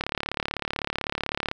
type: click train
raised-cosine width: 0.3 ms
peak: -10 dBFS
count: 55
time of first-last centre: 0.01-1.514 s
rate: 35.9 Hz
effects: none